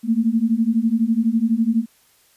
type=beating tone pair; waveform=sine; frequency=220.5 / 232.5 Hz; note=A3 / A#3; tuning=+4 / -4 cents; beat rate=12 Hz; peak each=-19 / -18 dBFS; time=0.03-1.86 s; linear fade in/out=50 ms; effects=white hiss -57 dBFS RMS until 2.36 s + resampled to 32000 Hz